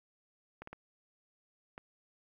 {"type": "clicks", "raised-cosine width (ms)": 0.5, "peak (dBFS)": -30, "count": 4, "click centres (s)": [0.62, 0.674, 0.73, 1.779], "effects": ["11-bit"]}